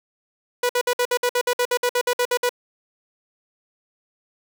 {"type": "tone bursts", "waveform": "sawtooth", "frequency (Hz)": 490, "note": "B4", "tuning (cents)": -14, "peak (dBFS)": -14, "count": 16, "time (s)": [0.63, 2.493], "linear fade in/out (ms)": 5, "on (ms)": 63, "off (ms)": 57, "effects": []}